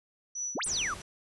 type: tone with tremolo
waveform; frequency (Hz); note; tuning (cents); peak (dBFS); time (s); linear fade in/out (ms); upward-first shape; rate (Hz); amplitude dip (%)
sine; 5920; F#8; 0; -31; 0.35-1.02; 5; sine; 2.8; 100
type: exponential two-way sweep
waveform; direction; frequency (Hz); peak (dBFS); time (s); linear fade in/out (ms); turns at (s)
sine; up then down; 180.5 to 9900 to 1077; -30; 0.55-0.94; 5; 0.65
type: noise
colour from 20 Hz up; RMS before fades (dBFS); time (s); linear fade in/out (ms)
pink; -44; 0.66-1.02; 5
effects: resampled to 24000 Hz